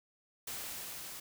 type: noise with level ramp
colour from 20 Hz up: white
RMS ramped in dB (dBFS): -41 to -46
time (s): 0.47-1.2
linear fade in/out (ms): 5
effects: none